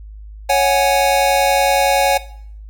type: chord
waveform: square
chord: C# suspended fourth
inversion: none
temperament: equal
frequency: 554.4 / 740 / 830.6 Hz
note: C#5 / F#5 / G#5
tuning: 0 / 0 / 0 cents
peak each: -17 dBFS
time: 0.49-2.18 s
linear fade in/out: 10 ms
effects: noise-tail reverb RT60 0.6 s tail -17 dB re dry + added 52 Hz sine -32 dBFS peak until 2.69 s